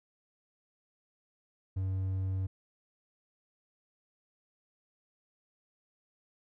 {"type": "tone", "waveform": "triangle", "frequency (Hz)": 94.8, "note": "F#2", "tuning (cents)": 43, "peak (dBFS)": -28, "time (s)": [1.76, 2.47], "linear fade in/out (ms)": 10, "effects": []}